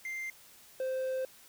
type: tone pair in turn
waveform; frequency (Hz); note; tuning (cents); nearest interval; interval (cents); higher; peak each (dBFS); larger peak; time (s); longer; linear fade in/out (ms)
triangle; 2093 / 521; C7 / C5; 0 / -7; 2 octaves; 2407; first; -34 / -29; second; 0.05-0.3 / 0.8-1.25; second; 2
effects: white hiss -57 dBFS RMS until 1.48 s